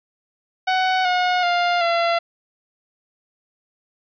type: tone with pitch steps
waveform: sawtooth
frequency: 747 / 724.1 / 701.8 / 680.3 Hz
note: F#5 / F#5 / F5 / F5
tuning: +16 / -38 / +8 / -46 cents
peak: -13 dBFS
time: 0.67-2.19 s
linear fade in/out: 10 ms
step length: 380 ms
effects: resampled to 11025 Hz + 9-bit